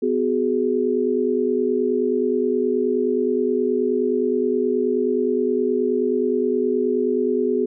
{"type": "tone cluster", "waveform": "sine", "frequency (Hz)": [250.2, 372, 421.5], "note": ["B3", "F#4", "G#4"], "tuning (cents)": [23, 9, 26], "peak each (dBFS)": [-23, -22, -21], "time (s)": [0.02, 7.66], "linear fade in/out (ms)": 10, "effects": []}